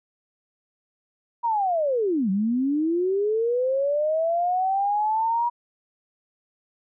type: linear two-way sweep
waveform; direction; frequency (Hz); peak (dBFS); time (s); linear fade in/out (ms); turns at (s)
sine; down then up; 962 to 185 to 962; -20; 1.43-5.5; 20; 2.3
effects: none